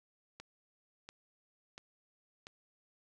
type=click train; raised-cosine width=0.2 ms; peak=-30 dBFS; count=4; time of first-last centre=0.4-2.469 s; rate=1.45 Hz; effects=none